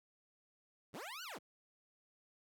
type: linear two-way sweep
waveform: 15% pulse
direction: up then down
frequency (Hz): 69.6 to 1530 to 80.2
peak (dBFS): -39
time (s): 0.93-1.39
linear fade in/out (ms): 20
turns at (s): 1.23
effects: none